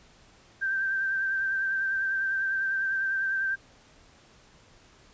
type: tone with vibrato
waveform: sine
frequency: 1568 Hz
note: G6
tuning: in tune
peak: -25 dBFS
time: 0.61-3.56 s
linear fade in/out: 20 ms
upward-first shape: sine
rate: 10 Hz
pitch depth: 29 cents each way
effects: pink hiss -57 dBFS RMS until 5.13 s + resampled to 16000 Hz